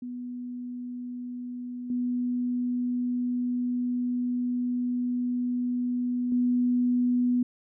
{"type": "tone with level steps", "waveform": "sine", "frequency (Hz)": 246.3, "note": "B3", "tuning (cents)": -5, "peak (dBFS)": [-33, -25, -21], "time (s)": [0.02, 7.43], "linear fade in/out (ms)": 5, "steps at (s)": [1.9, 6.32], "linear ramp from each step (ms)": 2, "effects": []}